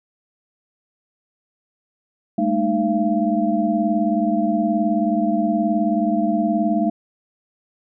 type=tone cluster; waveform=sine; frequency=205.2 / 224.1 / 307.4 / 682 Hz; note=G#3 / A3 / D#4 / F5; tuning=-21 / +32 / -21 / -41 cents; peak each=-22 dBFS; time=2.38-6.9 s; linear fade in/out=5 ms; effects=none